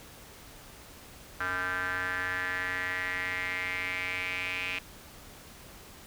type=tone with band-pass filter sweep; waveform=square; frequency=91.6 Hz; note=F#2; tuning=17 cents flat; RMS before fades=-33 dBFS; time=1.4-4.79 s; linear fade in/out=5 ms; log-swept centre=1500 to 2500 Hz; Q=6.1; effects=pink hiss -50 dBFS RMS until 6.06 s